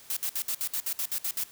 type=noise bursts; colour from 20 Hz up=blue; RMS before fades=-30 dBFS; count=11; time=0.1-1.437 s; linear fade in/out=2 ms; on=67 ms; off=60 ms; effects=white hiss -52 dBFS RMS until 1.51 s